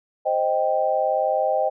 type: chord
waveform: sine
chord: C minor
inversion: none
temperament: equal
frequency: 523.3 / 622.3 / 784 Hz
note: C5 / Eb5 / G5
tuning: 0 / 0 / 0 cents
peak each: -24 / -22 / -23 dBFS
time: 0.25-1.7 s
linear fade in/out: 20 ms
effects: none